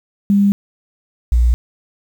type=tone pair in turn; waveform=sine; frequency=200.7 / 59.67 Hz; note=G3 / A#1; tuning=+41 / +41 cents; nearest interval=octave + major sixth; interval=2100 cents; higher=first; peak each=-9 dBFS; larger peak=neither; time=0.3-0.52 / 1.32-1.54 s; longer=neither; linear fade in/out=0 ms; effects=7-bit